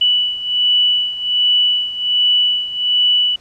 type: beating tone pair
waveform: sine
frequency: 2960 / 2961.3 Hz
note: F#7 / F#7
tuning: 0 / +1 cents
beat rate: 1.3 Hz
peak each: -14 / -18 dBFS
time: 0.01-3.36 s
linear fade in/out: 5 ms
effects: pink hiss -49 dBFS RMS until 3.4 s + low-pass 7000 Hz 12 dB/octave